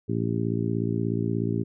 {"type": "harmonic tone", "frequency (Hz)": 56.7, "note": "A#1", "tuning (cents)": -47, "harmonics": [2, 3, 4, 5, 6, 7], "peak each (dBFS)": [-28, -30, -31, -32, -33, -33], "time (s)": [0.08, 1.64], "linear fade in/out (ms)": 20, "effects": []}